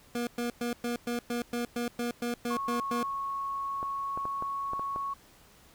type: tone bursts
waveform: 25% pulse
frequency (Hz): 239.2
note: A#3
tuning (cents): +45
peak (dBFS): -26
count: 13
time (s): 0.15-3.03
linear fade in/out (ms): 2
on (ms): 120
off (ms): 110
type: tone with pitch glide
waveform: sine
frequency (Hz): 1100 to 1107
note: C#6 to C#6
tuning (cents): -14 to -3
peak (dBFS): -31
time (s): 2.5-5.14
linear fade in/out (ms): 10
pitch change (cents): +11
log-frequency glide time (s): 2.84-4.67
type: clicks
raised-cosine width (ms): 1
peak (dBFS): -24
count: 7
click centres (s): 3.829 / 4.175 / 4.254 / 4.424 / 4.734 / 4.795 / 4.961
effects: pink hiss -58 dBFS RMS until 5.74 s